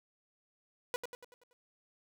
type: tone with echo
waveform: sawtooth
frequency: 490.2 Hz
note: B4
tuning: 13 cents flat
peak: -28 dBFS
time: 0.94-0.96 s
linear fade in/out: 0 ms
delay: 95 ms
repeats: 6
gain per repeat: -6 dB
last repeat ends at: 1.53 s
effects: none